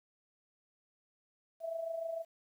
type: tone with amplitude modulation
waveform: sine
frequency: 659.3 Hz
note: E5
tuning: in tune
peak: -33 dBFS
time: 1.6-2.25 s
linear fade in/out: 50 ms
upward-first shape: sine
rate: 26.6 Hz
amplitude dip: 60%
effects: 11-bit